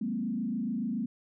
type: tone with frequency modulation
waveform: sine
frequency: 227.1 Hz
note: A#3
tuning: 45 cents flat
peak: -29 dBFS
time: 0.01-1.06 s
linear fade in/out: 5 ms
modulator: 27.1 Hz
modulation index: 1.3
effects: none